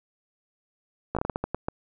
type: slowing click train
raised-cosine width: 1 ms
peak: -13 dBFS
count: 10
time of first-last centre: 1.15-1.685 s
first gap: 16 ms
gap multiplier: 1.31
effects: none